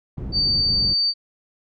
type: low-pass noise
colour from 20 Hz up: white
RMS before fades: -29 dBFS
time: 0.17-0.94 s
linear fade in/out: 10 ms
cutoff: 140 Hz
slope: 12 dB/octave
type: tone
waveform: sine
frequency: 4600 Hz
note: D8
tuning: 37 cents flat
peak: -17 dBFS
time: 0.32-1.14 s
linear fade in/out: 50 ms
effects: none